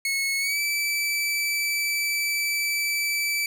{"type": "tone with pitch glide", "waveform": "sawtooth", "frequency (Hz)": [2190, 2316], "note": ["C#7", "D7"], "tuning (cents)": [-22, -25], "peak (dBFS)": -20, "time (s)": [0.05, 3.46], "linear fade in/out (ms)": 2, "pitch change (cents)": 97, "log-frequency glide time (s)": [0.39, 0.59], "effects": []}